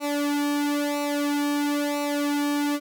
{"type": "tone with flanger", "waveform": "sawtooth", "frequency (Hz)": 290, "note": "D4", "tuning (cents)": -22, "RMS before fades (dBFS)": -25, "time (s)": [0, 2.8], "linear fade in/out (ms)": 50, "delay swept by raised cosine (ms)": [0.6, 2], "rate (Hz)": 1, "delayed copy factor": -0.85, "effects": []}